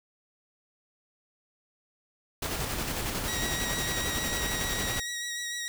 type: noise with tremolo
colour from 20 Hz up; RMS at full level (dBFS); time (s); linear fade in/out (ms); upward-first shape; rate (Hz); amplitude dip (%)
pink; -31; 2.42-5; 5; square; 11; 30
type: tone with vibrato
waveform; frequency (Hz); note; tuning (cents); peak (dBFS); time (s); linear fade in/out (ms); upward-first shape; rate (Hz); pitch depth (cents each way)
15% pulse; 1907; A#6; +39; -26; 3.28-5.68; 0; triangle; 6.7; 24
effects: none